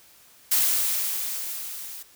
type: noise with level ramp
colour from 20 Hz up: blue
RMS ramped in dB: -20 to -39 dBFS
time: 0.51-2.03 s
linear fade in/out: 10 ms
effects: white hiss -54 dBFS RMS until 2.15 s